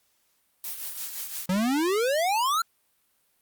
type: noise with tremolo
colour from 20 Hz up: blue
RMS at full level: -32 dBFS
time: 0.64-1.46 s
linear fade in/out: 2 ms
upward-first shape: triangle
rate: 5.8 Hz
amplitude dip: 60%
type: exponential sweep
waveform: square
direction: up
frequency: 177.3 to 1396.9 Hz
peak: -23 dBFS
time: 1.49-2.62 s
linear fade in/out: 5 ms
effects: white hiss -69 dBFS RMS until 3.41 s + Opus 48 kbps